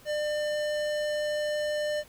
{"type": "tone with hard clipping", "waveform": "sine", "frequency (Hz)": 599, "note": "D5", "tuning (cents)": 34, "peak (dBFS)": -29, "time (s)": [0.05, 2.04], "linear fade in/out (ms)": 50, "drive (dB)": 18, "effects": ["pink hiss -55 dBFS RMS until 2.08 s"]}